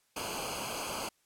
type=noise with comb filter; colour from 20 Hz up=pink; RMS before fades=-37 dBFS; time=0.16-1.09 s; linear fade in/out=5 ms; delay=0.54 ms; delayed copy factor=-0.85; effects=white hiss -72 dBFS RMS until 1.25 s + low-pass 12000 Hz 12 dB/octave